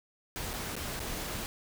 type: noise with dropouts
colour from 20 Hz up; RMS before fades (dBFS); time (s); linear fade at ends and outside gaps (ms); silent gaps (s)
pink; -37; 0.36-1.46; 0; 0.532-0.537 / 0.754-0.765 / 0.994-1.002
effects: none